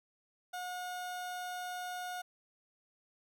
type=tone; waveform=30% pulse; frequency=723 Hz; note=F#5; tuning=40 cents flat; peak=-36 dBFS; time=0.53-2.22 s; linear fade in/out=10 ms; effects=none